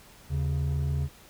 triangle tone pair together, 77.78 / 138.59 Hz, D#2 / C#3, 0 / 0 cents, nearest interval minor seventh, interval 1000 cents, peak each -25 dBFS, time 0.29-1.09 s, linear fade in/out 50 ms, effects tanh soft clip ceiling -19 dBFS + pink hiss -53 dBFS RMS until 1.29 s

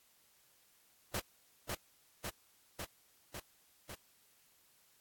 pink noise with echo, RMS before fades -37 dBFS, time 1.14-1.2 s, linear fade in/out 5 ms, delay 550 ms, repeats 5, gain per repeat -2 dB, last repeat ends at 3.95 s, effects white hiss -69 dBFS RMS until 5 s + AAC 64 kbps

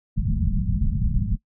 pink low-pass noise, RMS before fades -22 dBFS, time 0.16-1.37 s, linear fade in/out 20 ms, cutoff 220 Hz, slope 96 dB/octave, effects noise-tail reverb RT60 0.1 s tail -20 dB re dry

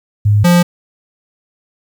sine / square tone pair in turn, 103.83 / 175.04 Hz, G#2 / F3, 0 / +4 cents, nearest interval major sixth, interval 904 cents, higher second, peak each -7 dBFS, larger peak neither, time 0.25-0.44 / 0.44-0.63 s, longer neither, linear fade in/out 10 ms, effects 8-bit

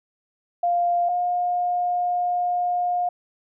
sine tone pair in turn, 698.5 / 711.9 Hz, F5 / F5, 0 / +33 cents, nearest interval unison, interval 33 cents, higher second, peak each -18 / -20 dBFS, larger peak first, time 0.63-1.09 / 1.09-3.09 s, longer second, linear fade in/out 5 ms, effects none

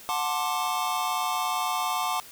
square chord, D dominant seventh, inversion first, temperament just, 734.2 / 881 / 1057.2 / 1174.7 Hz, F#5 / A5 / C6 / D6, -14 / +2 / +18 / 0 cents, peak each -32 dBFS, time 0.09-2.2 s, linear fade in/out 0 ms, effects white hiss -47 dBFS RMS until 2.31 s

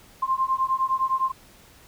sine beating tone pair, 1049 / 1058.8 Hz, C6 / C6, +4 / +20 cents, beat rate 9.8 Hz, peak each -24 dBFS, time 0.22-1.32 s, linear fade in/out 10 ms, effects pink hiss -52 dBFS RMS until 1.87 s

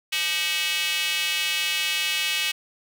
square tone with high-pass filter, 172.4 Hz, F3, 22 cents flat, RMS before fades -25 dBFS, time 0.12-2.52 s, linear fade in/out 10 ms, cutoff 2700 Hz, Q 2.8, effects none

